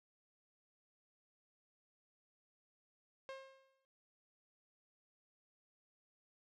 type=tone with exponential decay; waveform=sawtooth; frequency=535 Hz; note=C5; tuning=38 cents sharp; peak=-40 dBFS; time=3.29-3.85 s; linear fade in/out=0 ms; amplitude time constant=120 ms; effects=low-pass 4000 Hz 12 dB/octave